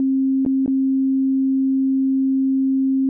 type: tone with dropouts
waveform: sine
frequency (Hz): 266.9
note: C4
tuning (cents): +35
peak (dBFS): -15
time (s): 0-3.09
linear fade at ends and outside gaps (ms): 1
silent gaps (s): 0.451-0.462 / 0.661-0.678
effects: none